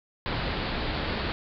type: low-pass noise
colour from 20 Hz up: pink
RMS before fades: -30 dBFS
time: 0.26-1.32 s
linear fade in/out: 0 ms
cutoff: 4700 Hz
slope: 96 dB/octave
effects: none